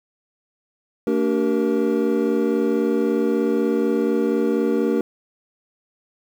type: tone cluster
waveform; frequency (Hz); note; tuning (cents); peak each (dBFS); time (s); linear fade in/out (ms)
triangle; 225.6 / 289.6 / 386.2 / 470.5; A3 / D4 / G4 / A#4; +44 / -24 / -26 / +16; -21; 1.07-5.01; 2
effects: 8-bit